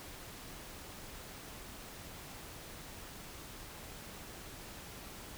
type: silence
effects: pink hiss -49 dBFS RMS until 5.37 s